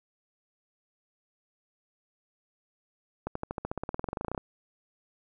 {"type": "accelerating click train", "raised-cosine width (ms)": 1, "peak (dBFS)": -18, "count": 22, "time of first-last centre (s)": [3.27, 4.378], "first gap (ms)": 84, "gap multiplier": 0.95, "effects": []}